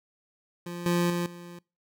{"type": "tone with level steps", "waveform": "25% pulse", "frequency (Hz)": 174, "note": "F3", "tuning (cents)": -6, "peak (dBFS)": [-31, -19, -23, -38], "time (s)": [0.66, 1.59], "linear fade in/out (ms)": 5, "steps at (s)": [0.86, 1.1, 1.26], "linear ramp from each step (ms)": 2, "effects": ["noise-tail reverb RT60 0.3 s tail -25 dB re dry"]}